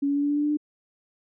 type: tone with pitch steps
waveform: sine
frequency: 281.2 / 283.6 / 286.1 / 288.6 / 291.1 / 293.6 / 296.2 / 298.8 Hz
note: C#4 / C#4 / D4 / D4 / D4 / D4 / D4 / D4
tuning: +25 / +40 / -45 / -30 / -15 / 0 / +15 / +30 cents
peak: -21 dBFS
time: 0.02-0.572 s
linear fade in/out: 10 ms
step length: 69 ms
effects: none